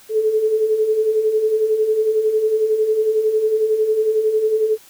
sine beating tone pair, 425.6 / 436.6 Hz, G#4 / A4, +42 / -13 cents, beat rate 11 Hz, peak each -23 / -15 dBFS, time 0.09-4.78 s, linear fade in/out 50 ms, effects white hiss -47 dBFS RMS until 4.89 s

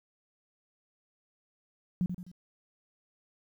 sine tone with echo, 180 Hz, F#3, 47 cents flat, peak -25 dBFS, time 2.01-2.06 s, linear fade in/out 0 ms, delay 85 ms, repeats 3, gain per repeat -7 dB, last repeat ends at 2.315 s, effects 11-bit

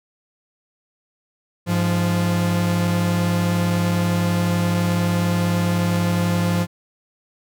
45% pulse tone pair together, 102.92 / 174.1 Hz, G#2 / F3, -15 / -5 cents, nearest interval major sixth, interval 910 cents, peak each -22 / -19 dBFS, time 1.66-6.67 s, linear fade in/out 50 ms, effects none

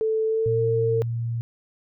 sine tone with pitch glide, 440 to 453.4 Hz, A4 to A#4, 0 to -48 cents, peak -20 dBFS, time 0.01-1.02 s, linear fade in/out 0 ms, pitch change +52 cents, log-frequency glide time 0.26-0.61 s
sine tone, 116.54 Hz, A#2, in tune, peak -24 dBFS, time 0.46-1.41 s, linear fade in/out 0 ms
effects none

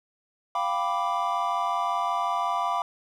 triangle chord, G dominant seventh, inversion third, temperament equal, 698.5 / 784 / 987.8 / 1174.7 Hz, F5 / G5 / B5 / D6, 0 / 0 / 0 / 0 cents, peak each -28 / -30 / -27 / -27 dBFS, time 0.55-2.82 s, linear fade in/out 2 ms, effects none

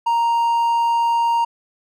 triangle tone, 932.3 Hz, A#5, in tune, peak -13 dBFS, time 0.06-1.45 s, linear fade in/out 10 ms, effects none

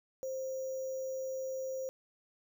sine tone with sample-and-hold, 526 Hz, C5, 9 cents sharp, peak -35 dBFS, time 0.23-1.89 s, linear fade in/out 0 ms, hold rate 6300 Hz, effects none

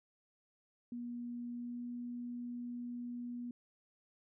sine tone with pitch glide, 240.3 to 242 Hz, B3 to B3, -47 to -35 cents, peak -40 dBFS, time 0.92-3.51 s, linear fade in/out 2 ms, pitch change +12 cents, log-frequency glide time 1.52-1.84 s, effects none

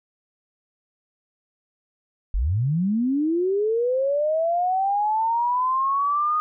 sine linear sweep, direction up, 39.17 to 1241 Hz, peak -19 dBFS, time 2.34-6.4 s, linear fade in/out 0 ms, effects none

